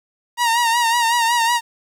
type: tone with vibrato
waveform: sawtooth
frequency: 937 Hz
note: A#5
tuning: 9 cents sharp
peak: -11 dBFS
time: 0.37-1.61 s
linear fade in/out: 50 ms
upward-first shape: sine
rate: 5.4 Hz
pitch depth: 57 cents each way
effects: low-pass 12000 Hz 12 dB/octave + 8-bit